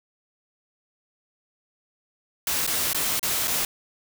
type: noise with dropouts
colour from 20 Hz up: white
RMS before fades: -25 dBFS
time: 2.47-3.65 s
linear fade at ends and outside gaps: 2 ms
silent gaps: 2.666-2.675 / 2.932-2.946 / 3.195-3.229 / 3.474-3.478 s
effects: none